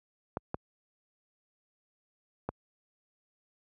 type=clicks; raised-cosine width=1 ms; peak=-18 dBFS; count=3; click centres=0.371 / 0.544 / 2.49 s; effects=high-pass 60 Hz 12 dB/octave